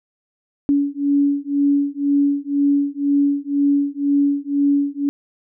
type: beating tone pair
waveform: sine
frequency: 282.7 / 284.7 Hz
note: C#4 / C#4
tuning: +34 / +46 cents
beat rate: 2 Hz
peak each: -18 dBFS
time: 0.69-5.09 s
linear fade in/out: 0 ms
effects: none